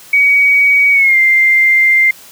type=tone with pitch glide; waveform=sine; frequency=2258 to 2095 Hz; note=C#7 to C7; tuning=+31 to +2 cents; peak=-6 dBFS; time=0.13-2.11 s; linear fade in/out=5 ms; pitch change=-129 cents; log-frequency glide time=0.92-1.17 s; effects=white hiss -38 dBFS RMS until 2.31 s + high-pass 80 Hz 12 dB/octave